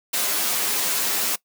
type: noise with comb filter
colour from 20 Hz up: white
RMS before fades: -23 dBFS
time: 0.13-1.36 s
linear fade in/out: 10 ms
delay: 9.7 ms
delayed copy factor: +0.75
effects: noise-tail reverb RT60 0.1 s tail -21 dB re dry + high-pass 200 Hz 12 dB/octave